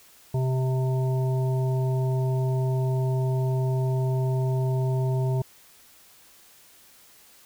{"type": "harmonic tone", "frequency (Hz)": 130, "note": "C3", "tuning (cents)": -11, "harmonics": [1, 3, 5, 7], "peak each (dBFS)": [-22, -32, -36, -39], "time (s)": [0.34, 5.42], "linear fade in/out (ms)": 5, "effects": ["white hiss -54 dBFS RMS until 7.45 s"]}